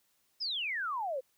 sine exponential sweep, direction down, 5340 to 493.9 Hz, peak -32 dBFS, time 0.4-1.21 s, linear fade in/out 20 ms, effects white hiss -73 dBFS RMS until 1.37 s

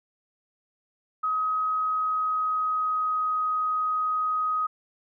sine tone with pitch glide, 1266 to 1255.8 Hz, D#6 to D#6, +30 to +16 cents, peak -23 dBFS, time 1.23-4.67 s, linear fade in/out 10 ms, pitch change -14 cents, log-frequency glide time 1.73-3.44 s, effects none

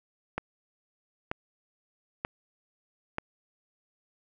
click train, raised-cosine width 0.5 ms, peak -15 dBFS, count 4, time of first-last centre 0.38-3.184 s, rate 1.07 Hz, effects none

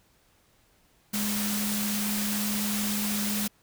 sine tone in noise, 207.6 Hz, G#3, in tune, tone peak -29 dBFS, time 1.13-3.48 s, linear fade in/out 10 ms, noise white, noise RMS -31 dBFS, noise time 1.13-3.48 s, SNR -1 dB, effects pink hiss -64 dBFS RMS until 3.62 s

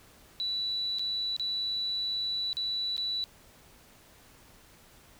sine tone with dropouts, 3951 Hz, B7, in tune, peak -29 dBFS, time 0.4-3.24 s, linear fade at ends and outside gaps 0 ms, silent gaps 0.986-0.994 / 1.365-1.397 / 2.53-2.569 / 2.966-2.979 s, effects pink hiss -57 dBFS RMS until 5.19 s

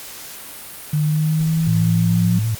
sine exponential sweep, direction up, 150 to 177.5 Hz, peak -15 dBFS, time 0.93-2.39 s, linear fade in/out 5 ms
sine tone with vibrato, 110 Hz, A2, in tune, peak -17 dBFS, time 1.67-2.55 s, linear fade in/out 5 ms, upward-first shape square, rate 6.5 Hz, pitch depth 39 cents each way
effects white hiss -35 dBFS RMS until 2.59 s + Opus 48 kbps

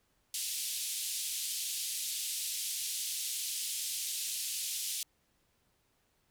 white band-pass noise, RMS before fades -37 dBFS, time 0.34-5.03 s, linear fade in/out 2 ms, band 2900 to 12000 Hz, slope 24 dB/octave, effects pink hiss -74 dBFS RMS until 6.3 s

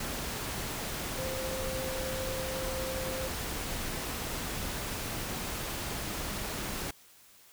sine tone in noise, 523 Hz, C5, 1 cent flat, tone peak -36 dBFS, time 1.18-3.28 s, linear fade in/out 5 ms, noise pink, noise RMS -36 dBFS, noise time 0-6.91 s, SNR -3 dB, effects white hiss -58 dBFS RMS until 7.52 s

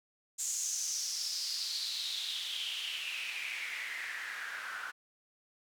white noise with band-pass filter sweep, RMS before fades -38 dBFS, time 0.38-4.92 s, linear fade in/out 20 ms, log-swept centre 7200 to 1400 Hz, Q 5.5, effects none

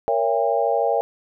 sine chord, A# diminished seventh, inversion none, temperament just, 466.2 / 559.4 / 671.3 / 805.5 Hz, A#4 / C#5 / E5 / G5, 0 / +16 / +31 / +47 cents, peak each -23 dBFS, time 0.08-1.01 s, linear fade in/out 0 ms, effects none

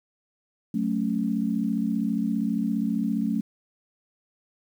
sine chord, F# minor, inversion none, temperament equal, 185 / 220 / 277.2 Hz, F#3 / A3 / C#4, 0 / 0 / 0 cents, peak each -29 / -25 / -29 dBFS, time 0.74-3.41 s, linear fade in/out 5 ms, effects 9-bit

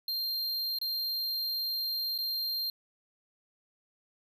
square tone with dropouts, 4186 Hz, C8, in tune, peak -31 dBFS, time 0.08-2.7 s, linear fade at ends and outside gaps 2 ms, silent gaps 0.787-0.814 / 2.179-2.186 s, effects none

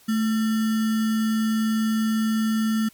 sine tone with sample-and-hold, 219.9 Hz, A3, 1 cent flat, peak -19 dBFS, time 0.08-2.89 s, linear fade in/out 10 ms, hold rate 1575 Hz, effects white hiss -54 dBFS RMS until 2.93 s + MP3 96 kbps

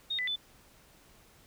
sine tone with pitch steps, 3710 / 1997 / 3500 Hz, A#7 / B6 / A7, -9 / +19 / -10 cents, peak -30 dBFS, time 0.1-0.361 s, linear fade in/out 10 ms, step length 87 ms, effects pink hiss -60 dBFS RMS until 1.46 s

